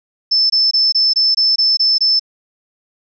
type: tone bursts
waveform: sine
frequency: 5274 Hz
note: E8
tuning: in tune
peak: -10 dBFS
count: 9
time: 0.31-2.196 s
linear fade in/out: 10 ms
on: 190 ms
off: 22 ms
effects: none

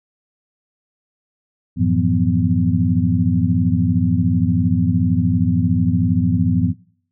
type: tone cluster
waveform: sine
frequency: 92.6 / 109.8 / 168.5 / 181.6 / 250.4 Hz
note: F#2 / A2 / E3 / F#3 / B3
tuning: +2 / -3 / +38 / -32 / +24 cents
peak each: -20 dBFS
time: 1.76-6.74 s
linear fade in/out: 50 ms
effects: noise-tail reverb RT60 0.6 s tail -23 dB re dry

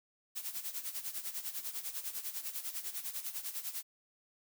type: noise with tremolo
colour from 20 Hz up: blue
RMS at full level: -38 dBFS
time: 0.35-3.83 s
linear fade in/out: 20 ms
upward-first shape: sine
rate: 10 Hz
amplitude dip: 75%
effects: none

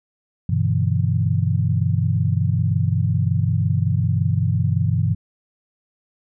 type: chord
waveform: sine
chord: E minor seventh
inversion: first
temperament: equal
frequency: 98 / 123.47 / 146.83 / 164.81 Hz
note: G2 / B2 / D3 / E3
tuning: 0 / 0 / 0 / 0 cents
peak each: -20 / -21 / -25 / -23 dBFS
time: 0.49-5.15 s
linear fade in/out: 5 ms
effects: none

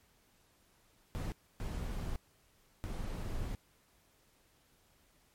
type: noise bursts at uneven times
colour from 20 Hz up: brown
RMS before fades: -38 dBFS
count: 3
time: 1.15-1.32 / 1.6-2.16 / 2.84-3.55 s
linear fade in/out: 0 ms
effects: pink hiss -69 dBFS RMS until 5.34 s + MP3 64 kbps

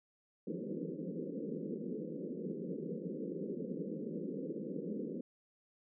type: band-pass noise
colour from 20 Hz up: pink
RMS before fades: -41 dBFS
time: 0.47-5.21 s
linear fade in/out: 5 ms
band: 160 to 520 Hz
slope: 96 dB/octave
effects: none

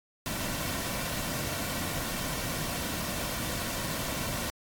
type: noise with comb filter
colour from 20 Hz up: pink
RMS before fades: -33 dBFS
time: 0.26-4.5 s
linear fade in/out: 0 ms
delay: 2.4 ms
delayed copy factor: -0.5
effects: AAC 64 kbps

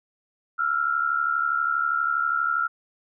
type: tone pair together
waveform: sine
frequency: 1334.6 / 1407 Hz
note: E6 / F6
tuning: +21 / +12 cents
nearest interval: minor second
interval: 91 cents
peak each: -24 dBFS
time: 0.58-2.68 s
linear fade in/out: 20 ms
effects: none

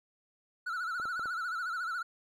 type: tone with vibrato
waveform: triangle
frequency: 1396.9 Hz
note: F6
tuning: in tune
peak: -31 dBFS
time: 0.66-2.03 s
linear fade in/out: 10 ms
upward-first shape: sine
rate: 14 Hz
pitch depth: 110 cents each way
type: clicks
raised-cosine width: 1 ms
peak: -33 dBFS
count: 4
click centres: 0.999 / 1.055 / 1.195 / 1.257 s
effects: none

